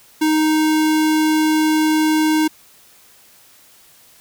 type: tone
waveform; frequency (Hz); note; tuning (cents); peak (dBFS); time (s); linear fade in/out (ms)
square; 311.1; D#4; 0; -14; 0.21-2.48; 10
effects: white hiss -49 dBFS RMS until 4.2 s